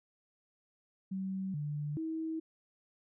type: tone with pitch steps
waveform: sine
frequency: 190.8 / 147.6 / 321.1 Hz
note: G3 / D3 / E4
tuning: -47 / +9 / -45 cents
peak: -34 dBFS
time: 1.11-2.4 s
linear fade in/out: 10 ms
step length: 430 ms
effects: none